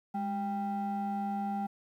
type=ring-modulated tone; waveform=triangle; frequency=293.7 Hz; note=D4; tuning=in tune; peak=-26 dBFS; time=0.14-1.67 s; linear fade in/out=10 ms; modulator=499 Hz; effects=11-bit